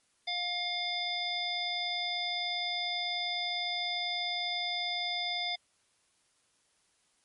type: harmonic tone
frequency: 710 Hz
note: F5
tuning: 28 cents sharp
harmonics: 1 / 3 / 5 / 7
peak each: -38 / -37 / -34 / -38 dBFS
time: 0.27-5.56 s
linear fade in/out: 10 ms
effects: white hiss -71 dBFS RMS until 7.24 s + MP3 48 kbps